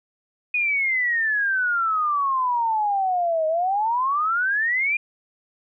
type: exponential two-way sweep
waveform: sine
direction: down then up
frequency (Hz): 2489 to 622.3 to 2441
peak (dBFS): -19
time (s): 0.54-4.97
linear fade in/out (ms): 5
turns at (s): 3.47
effects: none